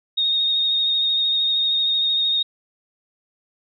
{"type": "tone with vibrato", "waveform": "sine", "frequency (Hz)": 3714, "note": "A#7", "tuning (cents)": -7, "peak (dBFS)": -17, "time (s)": [0.17, 2.43], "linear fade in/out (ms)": 10, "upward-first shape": "sine", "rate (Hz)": 13, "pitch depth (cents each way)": 21, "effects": []}